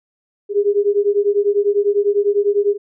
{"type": "beating tone pair", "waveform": "sine", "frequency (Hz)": [402.6, 412.6], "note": ["G4", "G#4"], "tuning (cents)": [46, -11], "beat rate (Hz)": 10, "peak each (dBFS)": -16, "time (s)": [0.49, 2.78], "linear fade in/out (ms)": 50, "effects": []}